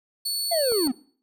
sawtooth tone, 4435 Hz, C#8, in tune, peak -22 dBFS, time 0.25-0.88 s, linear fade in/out 10 ms
triangle linear sweep, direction down, 700 to 234.4 Hz, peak -19 dBFS, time 0.51-0.92 s, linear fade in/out 10 ms
clicks, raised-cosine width 1 ms, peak -22 dBFS, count 2, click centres 0.72 / 0.874 s
effects noise-tail reverb RT60 0.5 s tail -21 dB re dry

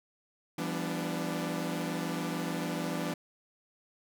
sawtooth chord, E minor seventh, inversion none, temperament equal with one note detuned, 169.06 / 196 / 246.9 / 293.7 Hz, E3 / G3 / B3 / D4, +44 / 0 / 0 / 0 cents, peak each -32 / -36 / -35 / -33 dBFS, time 0.58-3.14 s, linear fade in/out 5 ms, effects none

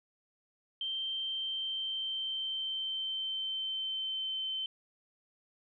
sine tone with pitch glide, 3136 to 3084 Hz, G7 to G7, 0 to -29 cents, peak -33 dBFS, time 0.81-4.66 s, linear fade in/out 2 ms, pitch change -29 cents, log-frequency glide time 1.13-4.44 s, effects none

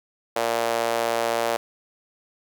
sawtooth tone with high-pass filter, 116.2 Hz, A#2, 5 cents flat, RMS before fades -24 dBFS, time 0.36-1.57 s, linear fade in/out 5 ms, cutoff 580 Hz, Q 2.4, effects none

